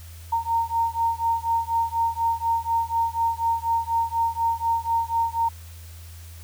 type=beating tone pair; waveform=sine; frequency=918 / 922.1 Hz; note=A#5 / A#5; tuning=-27 / -19 cents; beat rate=4.1 Hz; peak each=-24 dBFS; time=0.32-5.49 s; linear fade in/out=10 ms; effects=added 83 Hz sine -39 dBFS peak until 6.43 s + white hiss -49 dBFS RMS until 6.43 s